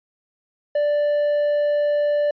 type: tone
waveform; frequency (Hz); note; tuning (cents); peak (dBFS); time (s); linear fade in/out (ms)
triangle; 587.3; D5; 0; -15; 0.75-2.31; 5
effects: resampled to 11025 Hz